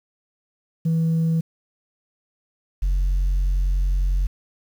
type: tone pair in turn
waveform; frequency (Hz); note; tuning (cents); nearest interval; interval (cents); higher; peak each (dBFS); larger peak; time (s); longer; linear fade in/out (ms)
sine; 163.1 / 45.5; E3 / F#1; -18 / -28; octave + minor seventh; 2210; first; -15; neither; 0.85-1.41 / 2.82-4.27; second; 10
effects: tanh soft clip ceiling -16 dBFS + 8-bit